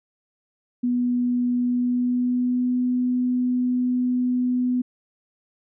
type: tone with pitch glide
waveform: sine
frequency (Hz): 245.3 to 249.3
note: B3 to B3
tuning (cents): -12 to +16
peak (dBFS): -19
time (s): 0.83-4.82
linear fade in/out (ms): 10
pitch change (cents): +28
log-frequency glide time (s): 1.63-2.79
effects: none